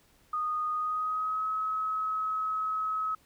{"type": "tone with pitch glide", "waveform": "sine", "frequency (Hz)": [1235, 1281.5], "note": ["D#6", "E6"], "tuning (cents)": [-13, -49], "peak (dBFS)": -28, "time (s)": [0.33, 3.15], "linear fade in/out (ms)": 5, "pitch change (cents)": 64, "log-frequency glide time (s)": [0.73, 1.46], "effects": ["pink hiss -64 dBFS RMS until 3.25 s"]}